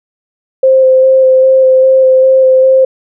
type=tone with vibrato; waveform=sine; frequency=523.3 Hz; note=C5; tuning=in tune; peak=-3 dBFS; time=0.63-2.85 s; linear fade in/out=5 ms; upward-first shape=square; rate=2.5 Hz; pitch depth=10 cents each way; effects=none

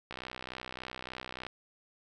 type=click train; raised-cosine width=0.3 ms; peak=-24 dBFS; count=87; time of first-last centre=0.11-1.466 s; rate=63.4 Hz; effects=none

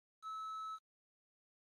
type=tone with quantisation; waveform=triangle; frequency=1300 Hz; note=E6; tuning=24 cents flat; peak=-40 dBFS; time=0.22-0.79 s; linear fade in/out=50 ms; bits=10; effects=low-pass 7000 Hz 12 dB/octave + MP3 64 kbps

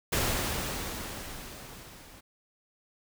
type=noise with level ramp; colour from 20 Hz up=pink; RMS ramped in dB=-27 to -52 dBFS; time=0.12-2.21 s; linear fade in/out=10 ms; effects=none

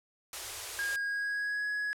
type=band-stop noise; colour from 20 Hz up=white; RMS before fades=-39 dBFS; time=0.33-0.96 s; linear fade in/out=2 ms; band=110 to 330 Hz; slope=96 dB/octave
type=tone with pitch glide; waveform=triangle; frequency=1628 to 1677.6 Hz; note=G#6 to G#6; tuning=-35 to +17 cents; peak=-29 dBFS; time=0.79-1.93 s; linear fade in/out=0 ms; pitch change=+52 cents; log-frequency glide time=0.94-1.67 s
effects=low-pass 11000 Hz 12 dB/octave

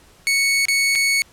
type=tone with dropouts; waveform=sawtooth; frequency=2217 Hz; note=C#7; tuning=in tune; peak=-12 dBFS; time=0.27-1.22 s; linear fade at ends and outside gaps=0 ms; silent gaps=0.654-0.684 / 0.952-0.956 s; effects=pink hiss -51 dBFS RMS until 1.32 s + low-pass 12000 Hz 12 dB/octave

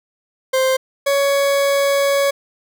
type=tone pair in turn; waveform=40% pulse; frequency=523.3 / 559.1 Hz; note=C5 / C#5; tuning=0 / +15 cents; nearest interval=minor second; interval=115 cents; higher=second; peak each=-13 dBFS; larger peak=neither; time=0.53-0.77 / 1.06-2.31 s; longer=second; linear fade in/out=10 ms; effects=none

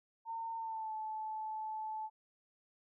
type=tone with pitch glide; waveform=sine; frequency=909 to 869.5 Hz; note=A#5 to A5; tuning=-44 to -21 cents; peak=-38 dBFS; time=0.25-2.1 s; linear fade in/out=50 ms; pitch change=-77 cents; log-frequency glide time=0.57-0.93 s; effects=none

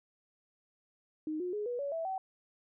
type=tone with pitch steps; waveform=sine; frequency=309.7 / 359.9 / 418.2 / 486 / 564.7 / 656.2 / 762.6 Hz; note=D#4 / F#4 / G#4 / B4 / C#5 / E5 / G5; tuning=-8 / -48 / +12 / -28 / +32 / -8 / -48 cents; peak=-33 dBFS; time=1.27-2.18 s; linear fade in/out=2 ms; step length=130 ms; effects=none

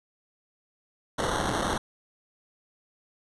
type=noise with sample-and-hold; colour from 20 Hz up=white; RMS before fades=-28 dBFS; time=1.18-1.78 s; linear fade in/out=10 ms; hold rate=2450 Hz; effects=resampled to 24000 Hz

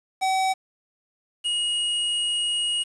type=tone pair in turn; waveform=square; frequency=761 / 2881 Hz; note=F#5 / F#7; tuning=+48 / -47 cents; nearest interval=octave + major seventh; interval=2305 cents; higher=second; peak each=-21 / -23 dBFS; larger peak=first; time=0.21-0.54 / 1.44-2.84 s; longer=second; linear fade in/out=20 ms; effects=resampled to 24000 Hz + 8-bit

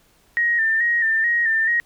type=tone with vibrato; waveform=sine; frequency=1837 Hz; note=A#6; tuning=26 cents flat; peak=-16 dBFS; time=0.37-1.8 s; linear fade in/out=0 ms; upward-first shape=square; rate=2.3 Hz; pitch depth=44 cents each way; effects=pink hiss -58 dBFS RMS until 1.85 s

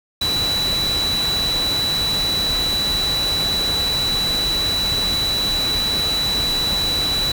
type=tone in noise; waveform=sine; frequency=3951 Hz; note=B7; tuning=in tune; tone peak=-18 dBFS; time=0.21-7.32 s; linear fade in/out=5 ms; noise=pink; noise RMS=-26 dBFS; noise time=0.21-7.32 s; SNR=+5 dB; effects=none

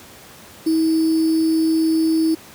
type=tone with sample-and-hold; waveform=sine; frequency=321.2 Hz; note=E4; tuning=45 cents flat; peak=-14 dBFS; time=0.66-2.35 s; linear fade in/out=10 ms; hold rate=4900 Hz; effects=pink hiss -42 dBFS RMS until 2.54 s + high-pass 100 Hz 12 dB/octave

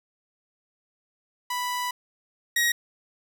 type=tone pair in turn; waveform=sawtooth; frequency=987.8 / 1892.4 Hz; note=B5 / A#6; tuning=0 / +26 cents; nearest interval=major seventh; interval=1126 cents; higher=second; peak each=-23 / -17 dBFS; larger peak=second; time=1.5-1.91 / 2.56-2.72 s; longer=first; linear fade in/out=5 ms; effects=none

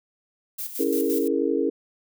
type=noise with tremolo; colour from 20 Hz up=violet; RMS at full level=-31 dBFS; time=0.58-1.28 s; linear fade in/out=10 ms; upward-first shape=square; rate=5.8 Hz; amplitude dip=60%
type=chord; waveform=sine; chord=A# half-diminished seventh; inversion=first; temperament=equal; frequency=277.2 / 329.6 / 415.3 / 466.2 Hz; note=C#4 / E4 / G#4 / A#4; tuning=0 / 0 / 0 / 0 cents; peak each=-26 dBFS; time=0.79-1.7 s; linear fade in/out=10 ms
effects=none

